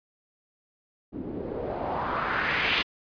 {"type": "noise with low-pass filter sweep", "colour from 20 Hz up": "white", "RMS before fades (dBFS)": -29, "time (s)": [1.12, 2.83], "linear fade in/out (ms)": 20, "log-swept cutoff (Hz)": [250, 3100], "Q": 2.4, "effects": ["resampled to 11025 Hz"]}